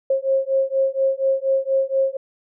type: beating tone pair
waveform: sine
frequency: 535 / 539.2 Hz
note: C5 / C#5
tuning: +38 / -48 cents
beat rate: 4.2 Hz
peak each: -20 dBFS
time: 0.1-2.17 s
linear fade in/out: 5 ms
effects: none